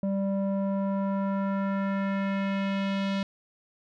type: tone with low-pass filter sweep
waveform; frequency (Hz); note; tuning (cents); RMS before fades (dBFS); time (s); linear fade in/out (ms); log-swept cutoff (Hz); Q
square; 196; G3; 0; -28; 0.03-3.23; 2; 520 to 3800; 1.6
effects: none